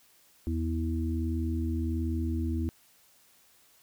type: harmonic tone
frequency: 81.4 Hz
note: E2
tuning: 21 cents flat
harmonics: 1 / 3 / 4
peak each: -29 / -34 / -35 dBFS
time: 0.47-2.69 s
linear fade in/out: 0 ms
effects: white hiss -62 dBFS RMS until 3.82 s